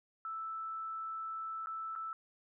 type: tone with dropouts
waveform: sine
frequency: 1318.5 Hz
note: E6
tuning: in tune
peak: -38 dBFS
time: 0.25-2.13 s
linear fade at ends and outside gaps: 1 ms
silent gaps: 1.66-1.67 / 1.953-1.96 s
effects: none